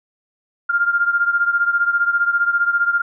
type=beating tone pair; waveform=sine; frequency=1396.9 / 1411.9 Hz; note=F6 / F6; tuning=0 / +18 cents; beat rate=15 Hz; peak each=-16 / -20 dBFS; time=0.69-3.02 s; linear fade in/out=10 ms; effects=none